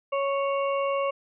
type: harmonic tone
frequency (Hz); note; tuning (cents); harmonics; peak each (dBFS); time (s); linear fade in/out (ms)
554.4; C#5; 0; 1 / 2 / 4 / 5; -25 / -29 / -39 / -38; 0.12-1.11; 10
effects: none